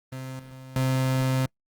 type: tone with level steps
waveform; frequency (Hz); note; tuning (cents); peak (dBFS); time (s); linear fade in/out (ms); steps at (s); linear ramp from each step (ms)
35% pulse; 130.81; C3; 0; -31 / -39 / -20; 0.12-1.46; 5; 0.39 / 0.76; 2
effects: noise-tail reverb RT60 0.1 s tail -25 dB re dry + Opus 24 kbps